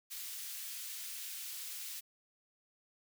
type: high-pass noise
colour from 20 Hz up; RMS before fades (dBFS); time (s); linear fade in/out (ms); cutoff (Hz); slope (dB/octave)
white; -44; 0.1-2.01; 20; 2300; 12
effects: none